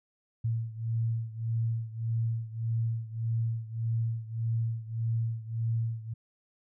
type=beating tone pair; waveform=sine; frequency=113.5 / 115.2 Hz; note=A#2 / A#2; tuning=-46 / -20 cents; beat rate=1.7 Hz; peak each=-30 / -33 dBFS; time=0.44-6.14 s; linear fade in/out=10 ms; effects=none